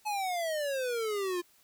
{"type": "exponential sweep", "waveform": "square", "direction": "down", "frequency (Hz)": [862, 344.7], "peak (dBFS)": -31, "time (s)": [0.05, 1.42], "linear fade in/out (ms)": 20, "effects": ["white hiss -64 dBFS RMS until 1.63 s"]}